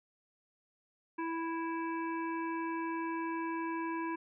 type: harmonic tone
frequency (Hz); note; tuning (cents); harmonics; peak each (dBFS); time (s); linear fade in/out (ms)
329.6; E4; 0; 1 / 3 / 5 / 7 / 8; -36 / -38 / -45 / -49 / -53; 1.18-4.16; 10
effects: none